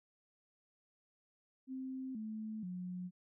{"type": "tone with pitch steps", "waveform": "sine", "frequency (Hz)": [261.6, 217.5, 180.75], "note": ["C4", "A3", "F#3"], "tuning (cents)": [0, -20, -40], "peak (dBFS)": -40, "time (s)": [1.67, 3.11], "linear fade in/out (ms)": 50, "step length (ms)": 480, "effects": []}